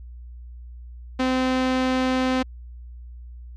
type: tone with low-pass filter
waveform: sawtooth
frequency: 257.9 Hz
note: C4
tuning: 25 cents flat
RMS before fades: -22 dBFS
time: 1.19-2.43 s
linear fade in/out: 10 ms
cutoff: 4200 Hz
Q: 0.8
effects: added 60 Hz sine -37 dBFS peak until 3.56 s